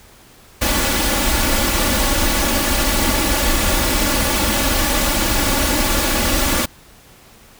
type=noise with comb filter; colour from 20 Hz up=pink; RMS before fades=-17 dBFS; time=0.61-6.66 s; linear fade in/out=10 ms; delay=3.5 ms; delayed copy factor=+0.75; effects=pink hiss -46 dBFS RMS until 7.59 s